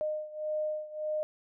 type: beating tone pair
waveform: sine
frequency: 612 / 613.7 Hz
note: D#5 / D#5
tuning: -29 / -24 cents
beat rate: 1.7 Hz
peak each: -33 / -36 dBFS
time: 0.01-1.23 s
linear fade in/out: 0 ms
effects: none